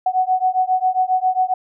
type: beating tone pair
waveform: sine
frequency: 740 / 747.4 Hz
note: F#5 / F#5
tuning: 0 / +17 cents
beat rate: 7.4 Hz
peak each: -18 dBFS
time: 0.06-1.54 s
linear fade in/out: 5 ms
effects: none